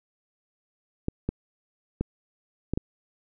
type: clicks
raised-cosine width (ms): 3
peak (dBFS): -13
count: 5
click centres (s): 1.084 / 1.29 / 2.01 / 2.736 / 2.775
effects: none